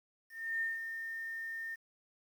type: tone with ADSR envelope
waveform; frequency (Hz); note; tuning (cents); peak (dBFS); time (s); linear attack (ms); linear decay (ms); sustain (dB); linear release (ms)
sine; 1818; A#6; -44; -31; 0.29-1.76; 320; 170; -7; 20
effects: 10-bit